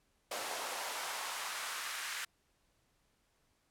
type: noise with high-pass filter sweep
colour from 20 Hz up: pink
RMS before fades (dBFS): -40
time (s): 0.31-2.25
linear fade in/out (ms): 5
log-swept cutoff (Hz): 580 to 1600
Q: 1.4
effects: pink hiss -75 dBFS RMS until 3.7 s + low-pass 12000 Hz 12 dB/octave